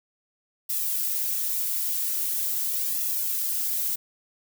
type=noise with flanger; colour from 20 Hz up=violet; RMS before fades=-27 dBFS; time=0.69-3.96 s; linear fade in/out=10 ms; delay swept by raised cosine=1.3 to 5.5 ms; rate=0.43 Hz; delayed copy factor=-0.95; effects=none